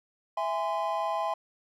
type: chord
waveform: triangle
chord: E augmented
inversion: none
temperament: just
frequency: 659.3 / 824.1 / 1030.1 Hz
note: E5 / G#5 / B#5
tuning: 0 / -14 / -27 cents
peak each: -30 dBFS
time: 0.37-1.34 s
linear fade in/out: 5 ms
effects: none